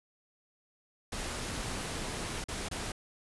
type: noise with dropouts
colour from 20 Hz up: pink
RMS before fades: -37 dBFS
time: 1.12-2.92 s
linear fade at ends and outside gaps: 5 ms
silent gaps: 2.441-2.484 / 2.687-2.712 s
effects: resampled to 24000 Hz